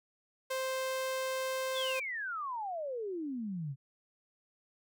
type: tone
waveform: sawtooth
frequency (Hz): 523.3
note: C5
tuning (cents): 0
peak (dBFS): -29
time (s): 0.5-2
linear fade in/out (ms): 10
type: exponential sweep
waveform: sine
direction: down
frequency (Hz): 3729 to 128.9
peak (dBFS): -35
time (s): 1.73-3.76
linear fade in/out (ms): 50
effects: none